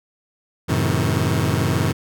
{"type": "chord", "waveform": "sawtooth", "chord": "F# diminished seventh", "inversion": "none", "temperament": "just", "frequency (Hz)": [92.5, 111, 133.2, 159.84], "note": ["F#2", "A2", "C3", "Eb3"], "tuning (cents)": [0, 16, 31, 47], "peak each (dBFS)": -19, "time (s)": [0.68, 1.93], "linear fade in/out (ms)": 20, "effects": []}